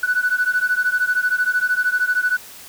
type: beating tone pair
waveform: sine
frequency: 1480 / 1493 Hz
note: F#6 / F#6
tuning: 0 / +15 cents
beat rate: 13 Hz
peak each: -18 / -19 dBFS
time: 0.03-2.37 s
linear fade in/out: 5 ms
effects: tanh soft clip ceiling -10 dBFS + white hiss -40 dBFS RMS until 2.68 s